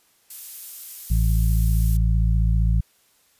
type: noise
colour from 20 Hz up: violet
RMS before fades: -34 dBFS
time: 0.3-1.97 s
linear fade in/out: 5 ms
type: harmonic tone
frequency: 55.3 Hz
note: A1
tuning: 9 cents sharp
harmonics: 1 / 2 / 3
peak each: -17 / -23 / -27 dBFS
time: 1.1-2.81 s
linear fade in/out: 10 ms
effects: white hiss -61 dBFS RMS until 3.39 s + resampled to 32000 Hz